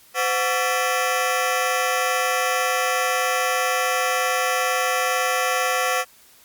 15% pulse ring-modulated tone, 622.3 Hz, D#5, in tune, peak -10 dBFS, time 0.14-6.05 s, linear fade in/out 50 ms, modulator 111 Hz, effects white hiss -52 dBFS RMS until 6.44 s + Opus 48 kbps

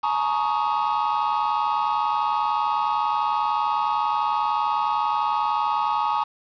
triangle tone cluster, 851 / 931 / 1117 / 1248 Hz, G#5 / A#5 / C#6 / D#6, +42 / -2 / +13 / +5 cents, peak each -23 / -24 / -25 / -26 dBFS, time 0.03-6.24 s, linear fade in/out 10 ms, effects resampled to 11025 Hz + 7-bit

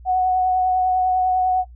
sine tone with vibrato, 740 Hz, F#5, in tune, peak -15 dBFS, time 0.05-1.65 s, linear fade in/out 50 ms, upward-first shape triangle, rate 10 Hz, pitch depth 17 cents each way, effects noise-tail reverb RT60 0.1 s tail -19 dB re dry + added 60 Hz sine -39 dBFS peak until 1.75 s

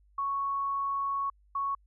sine tone pair in turn, 1108.7 / 1108.7 Hz, C#6 / C#6, 0 / 0 cents, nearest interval unison, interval 0 cents, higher neither, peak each -28 dBFS, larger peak neither, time 0.18-1.3 / 1.55-1.75 s, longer first, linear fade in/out 5 ms, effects added 50 Hz sine -60 dBFS peak until 1.86 s

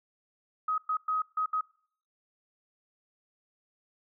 sine tone bursts at uneven times, 1263 Hz, D#6, 26 cents sharp, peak -26 dBFS, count 5, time 0.68-0.78 / 0.89-0.97 / 1.08-1.22 / 1.37-1.46 / 1.53-1.61 s, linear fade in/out 5 ms, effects noise-tail reverb RT60 0.6 s tail -24 dB re dry

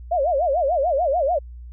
sine tone with vibrato, 622.3 Hz, D#5, in tune, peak -17 dBFS, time 0.11-1.39 s, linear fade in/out 10 ms, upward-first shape sine, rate 6.8 Hz, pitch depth 270 cents each way, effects added 60 Hz sine -35 dBFS peak until 1.72 s

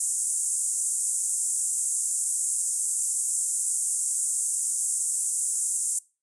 pink band-pass noise, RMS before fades -27 dBFS, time 0-5.99 s, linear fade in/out 5 ms, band 7400 to 10000 Hz, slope 48 dB/octave, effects noise-tail reverb RT60 0.3 s tail -22 dB re dry + resampled to 24000 Hz

